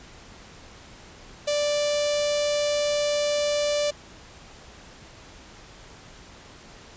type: tone with notch filter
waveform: sawtooth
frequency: 587.3 Hz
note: D5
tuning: in tune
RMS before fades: -24 dBFS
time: 1.47-3.91 s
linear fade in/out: 10 ms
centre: 1400 Hz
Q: 0.57
effects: pink hiss -47 dBFS RMS until 6.96 s + resampled to 16000 Hz

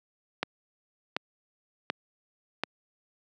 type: click train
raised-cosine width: 0.3 ms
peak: -11 dBFS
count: 4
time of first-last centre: 0.43-2.636 s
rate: 1.36 Hz
effects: high-pass 200 Hz 12 dB/octave

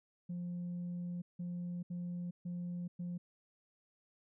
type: tone bursts at uneven times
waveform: sine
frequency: 175.8 Hz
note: F3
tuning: 12 cents sharp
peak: -36 dBFS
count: 5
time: 0.29-1.22 / 1.39-1.83 / 1.9-2.31 / 2.45-2.88 / 2.99-3.18 s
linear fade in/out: 10 ms
effects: tanh soft clip ceiling -36 dBFS

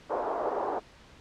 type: band-pass noise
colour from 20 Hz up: pink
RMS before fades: -31 dBFS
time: 0.09-0.8 s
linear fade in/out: 20 ms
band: 420 to 960 Hz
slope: 24 dB/octave
effects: pink hiss -54 dBFS RMS until 1.2 s + low-pass 5000 Hz 12 dB/octave

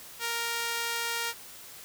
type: tone with high-pass filter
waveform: sawtooth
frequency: 466.2 Hz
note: A#4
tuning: in tune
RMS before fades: -32 dBFS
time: 0.19-1.34 s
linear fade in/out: 50 ms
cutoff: 1300 Hz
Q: 0.66
effects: white hiss -47 dBFS RMS until 1.84 s

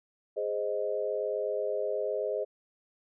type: chord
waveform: sine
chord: Ab major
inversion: none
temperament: equal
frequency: 415.3 / 523.3 / 622.3 Hz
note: Ab4 / C5 / Eb5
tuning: 0 / 0 / 0 cents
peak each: -33 dBFS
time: 0.36-2.45 s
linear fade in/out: 20 ms
effects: none

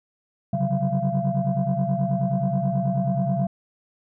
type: tone cluster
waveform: sine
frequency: 132.1 / 141.5 / 182 / 191.3 / 681 Hz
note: C3 / C#3 / F#3 / G3 / F5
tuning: +17 / +36 / -28 / -42 / -44 cents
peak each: -26 dBFS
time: 0.53-3.47 s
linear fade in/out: 5 ms
effects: tanh soft clip ceiling -13 dBFS

